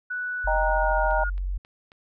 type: tone with pitch glide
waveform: sine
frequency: 1480 to 1433.7 Hz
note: F#6 to F6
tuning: 0 to +45 cents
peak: -27 dBFS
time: 0.1-1.3 s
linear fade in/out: 10 ms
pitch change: -55 cents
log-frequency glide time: 0.43-0.99 s
type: tone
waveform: sine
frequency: 46.25 Hz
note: F#1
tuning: in tune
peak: -25 dBFS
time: 0.44-1.58 s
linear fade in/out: 10 ms
type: chord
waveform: sine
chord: Eb major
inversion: none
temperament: equal with one note detuned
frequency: 622.3 / 789.9 / 932.3 Hz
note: Eb5 / G5 / Bb5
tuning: 0 / +13 / 0 cents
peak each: -25 / -27 / -26 dBFS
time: 0.47-1.24 s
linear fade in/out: 5 ms
type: click train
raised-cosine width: 0.3 ms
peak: -34 dBFS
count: 4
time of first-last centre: 1.11-1.919 s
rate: 3.71 Hz
effects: none